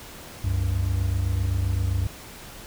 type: tone pair together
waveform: triangle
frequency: 67.91 / 95.6 Hz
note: C#2 / G2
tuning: -35 / -43 cents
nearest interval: tritone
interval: 592 cents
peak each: -24 / -21 dBFS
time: 0.44-2.07 s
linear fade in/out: 5 ms
effects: pink hiss -42 dBFS RMS until 2.66 s